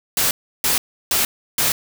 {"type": "noise bursts", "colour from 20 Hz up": "white", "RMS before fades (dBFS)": -18, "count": 4, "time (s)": [0.17, 1.72], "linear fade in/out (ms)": 2, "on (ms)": 140, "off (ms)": 330, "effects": []}